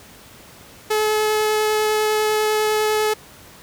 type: tone with vibrato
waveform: sawtooth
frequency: 428.8 Hz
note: A4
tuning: 45 cents flat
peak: -13 dBFS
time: 0.9-3.14 s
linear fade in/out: 10 ms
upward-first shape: triangle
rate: 10 Hz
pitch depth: 8 cents each way
effects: pink hiss -44 dBFS RMS until 3.62 s + high-pass 60 Hz 12 dB/octave